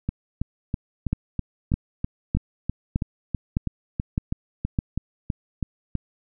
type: two click trains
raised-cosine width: 5 ms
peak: -12 / -9 dBFS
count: 19 / 7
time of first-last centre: 0.09-5.953 / 1.13-4.789 s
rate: 3.07 / 1.64 Hz
effects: none